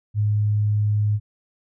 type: tone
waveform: sine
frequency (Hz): 104.9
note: G#2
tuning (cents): +18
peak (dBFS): -17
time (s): 0.14-1.2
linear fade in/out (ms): 50
effects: none